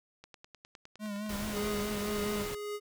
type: click train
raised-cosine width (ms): 0.2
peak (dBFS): -32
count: 16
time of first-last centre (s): 0.24-1.775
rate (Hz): 9.77
type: tone with vibrato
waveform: square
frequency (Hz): 207.7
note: G#3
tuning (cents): 0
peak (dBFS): -36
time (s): 0.99-2.47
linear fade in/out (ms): 50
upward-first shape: sine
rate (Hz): 4.7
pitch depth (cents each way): 51
type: noise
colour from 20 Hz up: pink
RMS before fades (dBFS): -40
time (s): 1.29-2.55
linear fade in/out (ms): 5
type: tone with tremolo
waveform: square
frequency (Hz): 415.3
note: G#4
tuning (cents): 0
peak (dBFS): -34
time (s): 1.52-2.8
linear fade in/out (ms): 50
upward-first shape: sine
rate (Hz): 1.7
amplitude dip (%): 40
effects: none